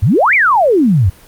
sine exponential two-way sweep, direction up then down, 82 to 2423 to 82 Hz, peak -7 dBFS, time 0.02-1.1 s, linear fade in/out 10 ms, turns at 0.34 s, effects pink hiss -42 dBFS RMS until 1.27 s + Opus 32 kbps

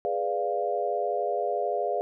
sine chord, G# diminished seventh, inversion none, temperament equal, 415.3 / 493.9 / 587.3 / 698.5 Hz, G#4 / B4 / D5 / F5, 0 / 0 / 0 / 0 cents, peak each -31 / -32 / -31 / -29 dBFS, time 0.05-2.01 s, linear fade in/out 0 ms, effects none

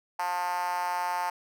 5% pulse tone with high-pass filter, 177.9 Hz, F3, 32 cents sharp, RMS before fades -30 dBFS, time 0.19-1.3 s, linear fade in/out 5 ms, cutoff 830 Hz, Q 9.9, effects none

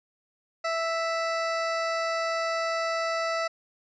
20% pulse tone, 659.3 Hz, E5, in tune, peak -21 dBFS, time 0.64-3.48 s, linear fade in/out 10 ms, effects resampled to 16000 Hz

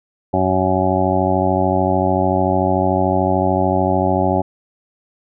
harmonic tone, 93.5 Hz, F#2, 19 cents sharp, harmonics 1 / 2 / 3 / 4 / 6 / 7 / 8 / 9, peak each -22 / -22 / -22 / -22 / -22 / -22 / -22 / -22 dBFS, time 0.33-4.42 s, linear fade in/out 10 ms, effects none

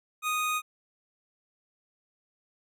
25% pulse tone, 1242 Hz, D#6, 3 cents flat, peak -23 dBFS, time 0.22-0.62 s, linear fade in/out 50 ms, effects none

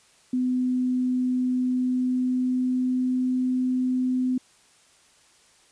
sine tone with pitch glide, 252.5 to 254.4 Hz, B3 to C4, +39 to -48 cents, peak -21 dBFS, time 0.33-4.38 s, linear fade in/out 5 ms, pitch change +13 cents, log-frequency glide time 1.66-3.37 s, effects white hiss -58 dBFS RMS until 5.71 s + resampled to 22050 Hz

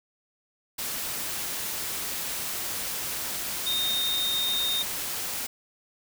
sine tone in noise, 3685 Hz, A#7, 21 cents flat, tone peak -25 dBFS, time 3.66-4.83 s, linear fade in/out 10 ms, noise white, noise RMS -32 dBFS, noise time 0.78-5.47 s, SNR +4 dB, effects none

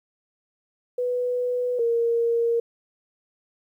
sine tone pair in turn, 493.9 / 466.2 Hz, B4 / A#4, 0 / 0 cents, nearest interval minor second, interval 100 cents, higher first, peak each -22 / -19 dBFS, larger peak second, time 0.98-1.79 / 1.79-2.6 s, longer neither, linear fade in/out 5 ms, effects 10-bit

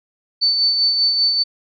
sine tone with tremolo, 4520 Hz, C#8, 33 cents sharp, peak -12 dBFS, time 0.41-1.44 s, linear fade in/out 20 ms, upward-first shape sine, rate 5.1 Hz, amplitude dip 40%, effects none

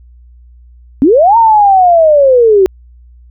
sine linear two-way sweep, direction up then down, 246.9 to 932.3 to 366 Hz, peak -3 dBFS, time 1.02-2.66 s, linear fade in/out 0 ms, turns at 1.37 s, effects added 60 Hz sine -36 dBFS peak until 3.3 s

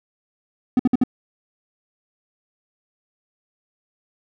triangle tone bursts, 250.6 Hz, B3, 25 cents sharp, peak -10 dBFS, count 4, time 0.77-1.037 s, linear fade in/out 2 ms, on 24 ms, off 57 ms, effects none

